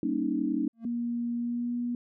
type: chord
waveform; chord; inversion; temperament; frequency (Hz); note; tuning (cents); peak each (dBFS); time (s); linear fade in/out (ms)
sine; Eb dominant seventh; first; just; 194.45 / 233.3 / 280 / 311.1; G3 / Bb3 / Db4 / Eb4; -14 / +2 / +18 / 0; -36 / -32 / -30 / -30; 0.03-0.68; 2
type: tone with exponential growth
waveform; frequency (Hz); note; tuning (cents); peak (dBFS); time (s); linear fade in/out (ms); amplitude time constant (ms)
triangle; 228.7; A#3; -33; -32; 0.73-0.85; 5; 24
type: tone with pitch glide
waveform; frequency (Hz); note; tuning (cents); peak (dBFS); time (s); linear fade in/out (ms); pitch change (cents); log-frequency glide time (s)
sine; 237.3 to 241.3; A#3 to B3; +31 to -40; -28; 0.85-1.95; 2; +29; 1.35-1.75
effects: none

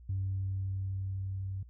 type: tone with level ramp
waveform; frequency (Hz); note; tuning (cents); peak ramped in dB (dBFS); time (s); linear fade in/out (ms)
sine; 96; G2; -36; -29 to -34; 0.09-1.63; 5
effects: tanh soft clip ceiling -26 dBFS + added 60 Hz sine -50 dBFS peak until 1.69 s

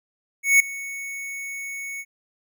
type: tone with ADSR envelope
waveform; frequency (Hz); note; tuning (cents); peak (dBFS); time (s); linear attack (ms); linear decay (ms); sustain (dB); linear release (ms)
square; 2217; C#7; 0; -11; 0.43-2.05; 170; 4; -20; 50
effects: none

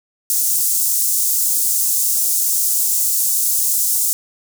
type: high-pass noise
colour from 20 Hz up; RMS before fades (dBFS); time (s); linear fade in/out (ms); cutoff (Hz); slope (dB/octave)
pink; -17; 0.3-4.13; 0; 7000; 24
effects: none

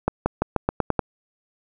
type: accelerating click train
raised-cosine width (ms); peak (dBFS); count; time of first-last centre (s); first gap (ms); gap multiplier
1; -5; 8; 0.08-0.993; 180; 0.89
effects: none

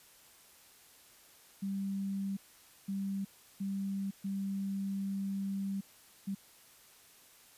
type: tone bursts at uneven times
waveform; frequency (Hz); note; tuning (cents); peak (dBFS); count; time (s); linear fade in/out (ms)
sine; 196; G3; 0; -33; 5; 1.62-2.37 / 2.88-3.25 / 3.6-4.11 / 4.24-5.81 / 6.27-6.35; 10
effects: white hiss -60 dBFS RMS until 7.57 s + resampled to 32000 Hz

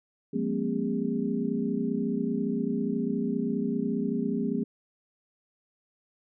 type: tone cluster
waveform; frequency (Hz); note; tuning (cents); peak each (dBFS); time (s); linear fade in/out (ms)
sine; 174.8 / 202.5 / 232.8 / 267.4 / 404.8; F3 / G#3 / A#3 / C4 / G#4; +2 / -43 / -2 / +38 / -44; -35 / -32 / -30 / -32 / -34; 0.33-4.64; 10
effects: none

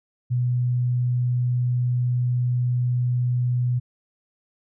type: tone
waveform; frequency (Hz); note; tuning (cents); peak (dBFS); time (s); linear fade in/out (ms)
sine; 123.47; B2; 0; -19; 0.3-3.8; 20
effects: none

